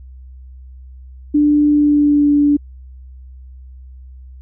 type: tone with pitch glide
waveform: sine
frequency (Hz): 295.2 to 290.3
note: D4 to D4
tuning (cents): +9 to -20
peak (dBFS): -9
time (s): 1.34-2.57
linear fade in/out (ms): 10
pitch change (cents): -29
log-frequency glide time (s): 1.69-2.31
effects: added 64 Hz sine -34 dBFS peak until 4.41 s